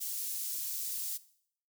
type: high-pass noise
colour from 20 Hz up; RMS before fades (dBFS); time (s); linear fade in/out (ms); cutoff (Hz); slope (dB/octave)
white; -37; 0-1.18; 20; 5900; 12
effects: noise-tail reverb RT60 0.6 s tail -17 dB re dry